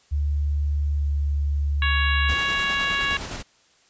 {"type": "tone with pitch glide", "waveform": "sine", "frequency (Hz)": [72.8, 71.96], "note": ["D2", "D2"], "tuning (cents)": [-15, -35], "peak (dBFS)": -20, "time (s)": [0.11, 2.35], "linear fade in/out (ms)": 20, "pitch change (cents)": -20, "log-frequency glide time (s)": [0.96, 1.04]}
{"type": "harmonic tone", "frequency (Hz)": 557, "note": "C#5", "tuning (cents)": 8, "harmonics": [2, 3, 4, 5, 6, 7], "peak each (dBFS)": [-29, -25, -30, -27, -34, -33], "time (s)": [1.82, 3.17], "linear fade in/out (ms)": 2}
{"type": "noise with tremolo", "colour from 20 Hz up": "pink", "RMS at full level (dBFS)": -32, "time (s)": [2.28, 3.43], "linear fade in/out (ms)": 20, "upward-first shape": "square", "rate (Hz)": 9.7, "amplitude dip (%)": 30}
{"effects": ["white hiss -59 dBFS RMS until 3.89 s", "resampled to 16000 Hz"]}